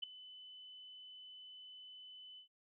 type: tone with ADSR envelope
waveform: sine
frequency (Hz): 3013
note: F#7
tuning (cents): +31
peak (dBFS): -35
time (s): 0.02-2.48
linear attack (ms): 15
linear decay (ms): 6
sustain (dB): -17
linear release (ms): 100
effects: none